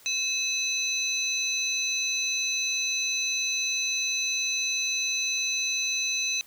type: tone cluster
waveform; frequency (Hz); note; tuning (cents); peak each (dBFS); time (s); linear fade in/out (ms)
sine; 2592 / 3977 / 6100; E7 / B7 / G8; -30 / +11 / -48; -29; 0.06-6.41; 0
effects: tanh soft clip ceiling -17 dBFS + white hiss -54 dBFS RMS until 6.46 s